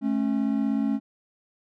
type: tone pair together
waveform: triangle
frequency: 216.8 / 273.2 Hz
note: A3 / C#4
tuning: -25 / -25 cents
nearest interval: major third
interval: 400 cents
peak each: -23 dBFS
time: 0.01-1 s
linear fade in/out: 50 ms
effects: none